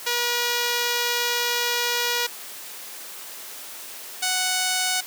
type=tone pair in turn; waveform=5% pulse; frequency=480.6 / 740.5 Hz; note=B4 / F#5; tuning=-47 / +1 cents; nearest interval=perfect fifth; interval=748 cents; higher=second; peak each=-10 dBFS; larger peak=neither; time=0.06-2.27 / 4.22-5.01 s; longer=first; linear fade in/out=10 ms; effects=white hiss -38 dBFS RMS until 5.06 s + high-pass 300 Hz 12 dB/octave